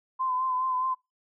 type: tone with vibrato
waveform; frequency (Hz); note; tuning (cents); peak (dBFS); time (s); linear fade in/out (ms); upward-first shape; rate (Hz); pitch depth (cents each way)
sine; 1027; C6; -33; -25; 0.19-0.95; 20; sine; 4.8; 33
effects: noise-tail reverb RT60 0.2 s tail -23 dB re dry